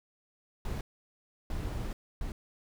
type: noise bursts at uneven times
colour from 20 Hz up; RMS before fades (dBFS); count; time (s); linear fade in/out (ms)
brown; -35; 3; 0.65-0.81 / 1.5-1.93 / 2.21-2.32; 2
effects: none